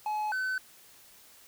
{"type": "tone pair in turn", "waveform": "triangle", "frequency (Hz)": [850, 1518.3], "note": ["G#5", "F#6"], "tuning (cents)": [40, 44], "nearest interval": "minor seventh", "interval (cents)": 1004, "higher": "second", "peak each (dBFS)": -27, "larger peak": "neither", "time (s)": [[0.06, 0.32], [0.32, 0.58]], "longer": "neither", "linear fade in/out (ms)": 2, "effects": ["white hiss -56 dBFS RMS until 1.47 s"]}